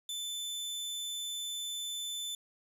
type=tone; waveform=sawtooth; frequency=3520 Hz; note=A7; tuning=in tune; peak=-33 dBFS; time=0.09-2.35 s; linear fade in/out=2 ms; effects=resampled to 32000 Hz + 10-bit